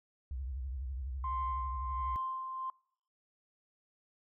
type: tone with vibrato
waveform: sine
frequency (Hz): 65.41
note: C2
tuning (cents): 0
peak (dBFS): -36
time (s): 0.31-2.16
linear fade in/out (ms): 0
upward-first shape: triangle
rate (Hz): 12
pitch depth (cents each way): 200
type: tone with tremolo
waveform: sine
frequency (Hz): 1046.5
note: C6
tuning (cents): 0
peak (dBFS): -32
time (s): 1.24-2.7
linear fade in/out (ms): 2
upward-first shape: sine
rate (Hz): 1.4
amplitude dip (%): 50
effects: noise-tail reverb RT60 0.7 s tail -26 dB re dry + tanh soft clip ceiling -26 dBFS